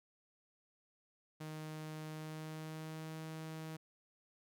sawtooth tone with pitch glide, 155.56 to 158.74 Hz, D#3 to D#3, 0 to +35 cents, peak -40 dBFS, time 1.4-3.77 s, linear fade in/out 10 ms, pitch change +35 cents, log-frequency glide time 2.09-3.19 s, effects none

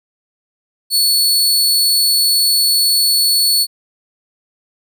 sawtooth tone, 4418 Hz, C#8, 7 cents flat, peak -8 dBFS, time 0.9-3.67 s, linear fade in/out 50 ms, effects none

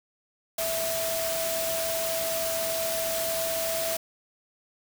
sine tone in noise, 657 Hz, E5, 6 cents flat, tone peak -29 dBFS, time 0.58-3.97 s, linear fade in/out 5 ms, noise white, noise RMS -31 dBFS, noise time 0.58-3.97 s, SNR -1 dB, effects none

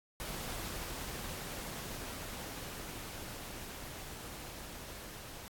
pink noise with level ramp, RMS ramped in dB -41 to -48 dBFS, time 0.2-5.48 s, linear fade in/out 0 ms, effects AAC 64 kbps

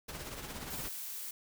pink noise with tremolo, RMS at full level -41 dBFS, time 0.08-0.89 s, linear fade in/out 10 ms, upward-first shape triangle, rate 17 Hz, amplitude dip 55%
blue noise, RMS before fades -42 dBFS, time 0.7-1.31 s, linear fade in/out 5 ms
effects none

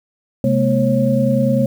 sine tone cluster, 131.9 / 210.8 / 240.8 / 543 Hz, C3 / G#3 / B3 / C#5, +14 / +26 / -44 / -36 cents, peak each -18 dBFS, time 0.44-1.66 s, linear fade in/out 2 ms, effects 7-bit

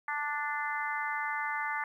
harmonic tone, 293.7 Hz, D4, in tune, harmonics 3 / 4 / 5 / 6 / 7, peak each -36 / -38 / -39 / -37 / -38 dBFS, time 0.08-1.84 s, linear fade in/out 2 ms, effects 11-bit

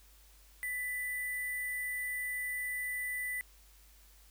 sine tone with sample-and-hold, 1988 Hz, B6, 11 cents sharp, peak -34 dBFS, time 0.63-3.41 s, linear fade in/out 0 ms, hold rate 11025 Hz, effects added 50 Hz sine -59 dBFS peak until 4.3 s + white hiss -63 dBFS RMS until 4.3 s

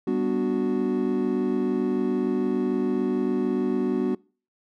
triangle chord, G major seventh, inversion none, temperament equal, 196 / 246.9 / 293.7 / 370 Hz, G3 / B3 / D4 / F#4, 0 / 0 / 0 / 0 cents, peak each -28 / -24 / -27 / -24 dBFS, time 0.07-4.15 s, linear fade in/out 5 ms, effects noise-tail reverb RT60 0.4 s tail -25 dB re dry

